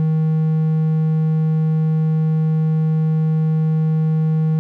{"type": "tone", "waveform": "triangle", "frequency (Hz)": 157.8, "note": "D#3", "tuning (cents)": 25, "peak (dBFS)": -12, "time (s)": [0, 4.59], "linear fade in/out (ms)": 0, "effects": []}